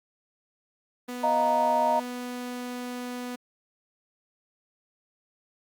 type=tone; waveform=sawtooth; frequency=246.9 Hz; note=B3; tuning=in tune; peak=-29 dBFS; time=1.08-3.36 s; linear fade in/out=10 ms
type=chord; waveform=sine; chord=Eb suspended second; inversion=none; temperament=equal; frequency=622.3 / 698.5 / 932.3 Hz; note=Eb5 / F5 / Bb5; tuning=0 / 0 / 0 cents; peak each=-26 / -29 / -23 dBFS; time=1.23-2 s; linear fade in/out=10 ms
effects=Opus 32 kbps